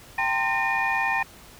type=tone cluster; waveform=sine; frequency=786 / 903 / 1040 / 1823 / 2438 Hz; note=G5 / A5 / C6 / A#6 / D#7; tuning=+4 / +45 / -11 / -39 / -36 cents; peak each=-27 / -28 / -32 / -25 / -27 dBFS; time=0.18-1.23 s; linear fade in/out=5 ms; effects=tanh soft clip ceiling -14 dBFS + pink hiss -48 dBFS RMS until 1.59 s

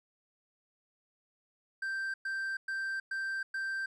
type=tone bursts; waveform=triangle; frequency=1568 Hz; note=G6; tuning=in tune; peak=-31 dBFS; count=5; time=1.82-3.86 s; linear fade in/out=5 ms; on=320 ms; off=110 ms; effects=resampled to 24000 Hz + 12-bit

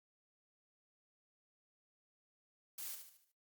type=noise with echo; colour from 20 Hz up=blue; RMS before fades=-45 dBFS; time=2.78-2.95 s; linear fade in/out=5 ms; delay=74 ms; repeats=5; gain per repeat=-7 dB; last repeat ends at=3.32 s; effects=noise-tail reverb RT60 0.3 s tail -18 dB re dry + Opus 48 kbps

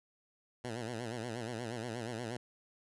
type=tone with vibrato; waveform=10% pulse; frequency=116.9 Hz; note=A#2; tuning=5 cents sharp; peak=-30 dBFS; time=0.64-2.37 s; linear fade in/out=5 ms; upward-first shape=sine; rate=8.4 Hz; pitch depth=120 cents each way; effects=resampled to 24000 Hz

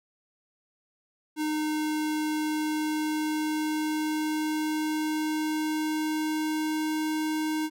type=tone with pitch glide; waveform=square; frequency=306.9 to 310.8 Hz; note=D#4 to D#4; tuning=-24 to -2 cents; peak=-27 dBFS; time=1.36-7.7 s; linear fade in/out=50 ms; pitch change=+22 cents; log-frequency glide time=2.25-7.11 s; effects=none

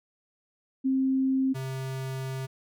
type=tone pair in turn; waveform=sine / square; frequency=264.8 / 132.4 Hz; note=C4 / C3; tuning=+21 / +21 cents; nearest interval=octave; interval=1200 cents; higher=first; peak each=-22 / -32 dBFS; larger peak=first; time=0.84-1.54 / 1.54-2.47 s; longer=second; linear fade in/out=20 ms; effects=none

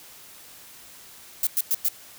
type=noise bursts; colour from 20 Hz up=violet; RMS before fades=-22 dBFS; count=4; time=1.43-1.886 s; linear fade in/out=2 ms; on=39 ms; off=100 ms; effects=white hiss -47 dBFS RMS until 2.18 s

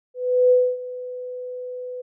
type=tone with ADSR envelope; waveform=sine; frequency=499.8 Hz; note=B4; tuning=21 cents sharp; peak=-11 dBFS; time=0.14-2.02 s; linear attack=370 ms; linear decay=260 ms; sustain=-18 dB; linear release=14 ms; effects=none

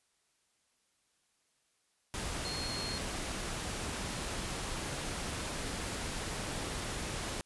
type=tone in noise; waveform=sine; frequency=4273 Hz; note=C8; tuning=36 cents sharp; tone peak=-39 dBFS; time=2.45-2.98 s; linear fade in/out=0 ms; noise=pink; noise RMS=-38 dBFS; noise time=2.14-7.41 s; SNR=-4 dB; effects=white hiss -75 dBFS RMS until 7.45 s + resampled to 24000 Hz

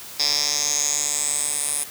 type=tone with band-pass filter sweep; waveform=10% pulse; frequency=146.3 Hz; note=D3; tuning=6 cents flat; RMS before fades=-23 dBFS; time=0.19-1.84 s; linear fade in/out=10 ms; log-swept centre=5100 to 9900 Hz; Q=6.8; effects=white hiss -38 dBFS RMS until 1.9 s + high-pass 60 Hz 12 dB/octave

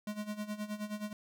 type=tone with tremolo; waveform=square; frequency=210.1 Hz; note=G#3; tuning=20 cents sharp; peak=-35 dBFS; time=0.07-1.13 s; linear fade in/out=2 ms; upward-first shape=sine; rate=9.5 Hz; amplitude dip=80%; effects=none

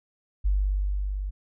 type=tone with level ramp; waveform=sine; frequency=49 Hz; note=G1; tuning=in tune; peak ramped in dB=-19 to -28 dBFS; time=0.44-1.31 s; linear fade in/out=20 ms; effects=none

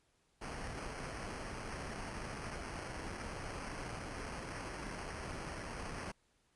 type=noise with sample-and-hold; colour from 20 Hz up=pink; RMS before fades=-44 dBFS; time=0.41-6.12 s; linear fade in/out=10 ms; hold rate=3675 Hz; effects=pink hiss -75 dBFS RMS until 6.55 s + resampled to 24000 Hz

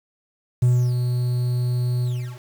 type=tone with ADSR envelope; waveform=triangle; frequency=123.47 Hz; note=B2; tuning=in tune; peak=-10 dBFS; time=0.62-2.4 s; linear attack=8 ms; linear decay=300 ms; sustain=-7 dB; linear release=360 ms; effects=tanh soft clip ceiling -7 dBFS + 7-bit

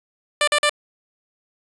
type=tone bursts; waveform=10% pulse; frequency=591 Hz; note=D5; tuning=11 cents sharp; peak=-7 dBFS; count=3; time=0.41-0.695 s; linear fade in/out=2 ms; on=65 ms; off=45 ms; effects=resampled to 24000 Hz + 8-bit

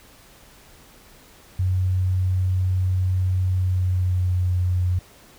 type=tone with pitch glide; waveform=sine; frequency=92.5 to 90.34 Hz; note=F#2 to F#2; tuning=0 to -41 cents; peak=-18 dBFS; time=1.59-4.99 s; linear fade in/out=5 ms; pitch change=-41 cents; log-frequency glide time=3.51-4.49 s; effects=pink hiss -50 dBFS RMS until 5.38 s

